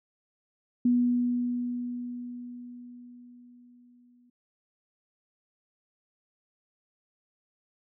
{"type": "tone with exponential decay", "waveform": "sine", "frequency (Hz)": 244.1, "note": "B3", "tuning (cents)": -20, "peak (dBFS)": -19, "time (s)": [0.85, 4.3], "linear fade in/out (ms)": 5, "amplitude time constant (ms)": 750, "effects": []}